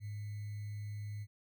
sine tone with sample-and-hold, 104.2 Hz, G#2, 6 cents sharp, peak -39 dBFS, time 0-1.27 s, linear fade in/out 50 ms, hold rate 2100 Hz, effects none

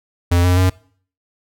square tone with pitch steps, 87.31 / 89.82 / 92.39 Hz, F2 / F2 / F#2, 0 / +49 / -2 cents, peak -12 dBFS, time 0.31-0.7 s, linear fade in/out 10 ms, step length 130 ms, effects noise-tail reverb RT60 0.5 s tail -22 dB re dry

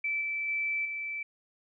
sine tone with level steps, 2321 Hz, D7, 21 cents flat, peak -28 / -30 / -28 / -33 dBFS, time 0.04-1.23 s, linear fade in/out 5 ms, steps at 0.21 / 0.48 / 0.85 s, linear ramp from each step 5 ms, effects none

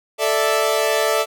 sawtooth chord, A suspended fourth, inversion none, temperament equal, 440 / 587.3 / 659.3 Hz, A4 / D5 / E5, 0 / 0 / 0 cents, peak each -17 dBFS, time 0.18-1.26 s, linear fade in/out 50 ms, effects none

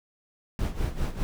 brown noise with tremolo, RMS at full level -26 dBFS, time 0.59-1.23 s, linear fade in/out 0 ms, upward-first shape sine, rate 5 Hz, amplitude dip 75%, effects none

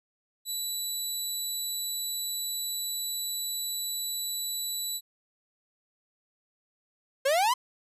15% pulse tone, 3951 Hz, B7, in tune, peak -23 dBFS, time 0.45-5.01 s, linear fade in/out 50 ms
45% pulse exponential sweep, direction up, 520 to 1049 Hz, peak -22 dBFS, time 7.25-7.54 s, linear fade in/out 10 ms
effects resampled to 32000 Hz

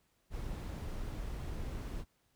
brown noise, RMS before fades -40 dBFS, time 0.3-2.05 s, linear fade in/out 50 ms, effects pink hiss -75 dBFS RMS until 2.35 s

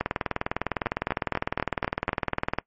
two click trains, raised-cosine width 0.5 ms, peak -10 / -9 dBFS, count 6 / 52, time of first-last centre 0.86-2.092 / 0.01-2.586 s, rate 4.06 / 19.8 Hz, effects noise-tail reverb RT60 0.1 s tail -22 dB re dry + MP3 32 kbps

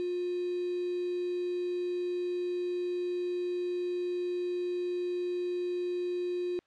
sine tone with quantisation, 355.9 Hz, F4, 33 cents sharp, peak -30 dBFS, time 0-6.59 s, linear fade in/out 0 ms, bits 7, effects white hiss -71 dBFS RMS until 6.66 s + low-pass 3000 Hz 12 dB/octave

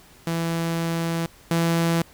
sawtooth tone pair in turn, 166.4 / 167.13 Hz, E3 / E3, +17 / +24 cents, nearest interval unison, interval 7 cents, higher second, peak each -19 / -15 dBFS, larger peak second, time 0.27-1.26 / 1.51-2.02 s, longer first, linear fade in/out 2 ms, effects pink hiss -51 dBFS RMS until 2.13 s

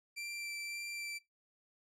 sawtooth tone with vibrato, 2349 Hz, D7, in tune, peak -37 dBFS, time 0.16-1.19 s, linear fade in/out 20 ms, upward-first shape sine, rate 1.8 Hz, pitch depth 9 cents each way, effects noise-tail reverb RT60 0.2 s tail -21 dB re dry + low-pass 11000 Hz 12 dB/octave

